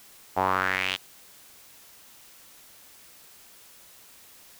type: tone with band-pass filter sweep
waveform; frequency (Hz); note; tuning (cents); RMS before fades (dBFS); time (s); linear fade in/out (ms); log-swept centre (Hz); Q
sawtooth; 94; F#2; +28; -26; 0.36-0.97; 20; 780 to 3300; 3.5
effects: white hiss -52 dBFS RMS until 4.59 s